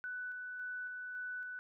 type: tone with tremolo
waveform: sine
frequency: 1491 Hz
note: F#6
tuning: 13 cents sharp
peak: -39 dBFS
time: 0.04-1.59 s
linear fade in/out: 0 ms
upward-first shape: square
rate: 1.8 Hz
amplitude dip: 25%
effects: none